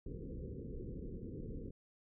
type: low-pass noise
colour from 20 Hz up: pink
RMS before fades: -45 dBFS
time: 0.06-1.71 s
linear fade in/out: 5 ms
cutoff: 500 Hz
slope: 96 dB/octave
effects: none